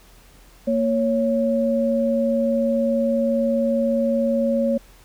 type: tone pair together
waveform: sine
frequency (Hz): 231.8 / 554.4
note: A#3 / C#5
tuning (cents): -10 / 0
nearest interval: octave + minor third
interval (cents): 1510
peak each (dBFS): -20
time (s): 0.67-4.78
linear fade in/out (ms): 10
effects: added 42 Hz sine -49 dBFS peak until 5.04 s + pink hiss -52 dBFS RMS until 5.04 s